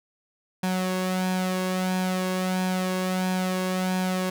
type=tone with flanger; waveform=sawtooth; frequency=185 Hz; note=F#3; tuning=in tune; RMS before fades=-26 dBFS; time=0.63-4.3 s; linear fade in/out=5 ms; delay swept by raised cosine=1.2 to 1.85 ms; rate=1.5 Hz; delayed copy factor=+0.55; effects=none